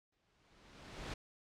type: noise with exponential growth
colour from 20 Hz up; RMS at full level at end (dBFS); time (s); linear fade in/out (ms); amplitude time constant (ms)
pink; -42; 0.12-1.14; 5; 220
effects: low-pass 5000 Hz 12 dB/octave